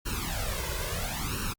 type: noise with flanger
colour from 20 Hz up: pink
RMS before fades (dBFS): -32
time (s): 0.05-1.54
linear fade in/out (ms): 20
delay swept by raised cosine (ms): 0.71 to 2.01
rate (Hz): 0.74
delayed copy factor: +0.9
effects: Opus 48 kbps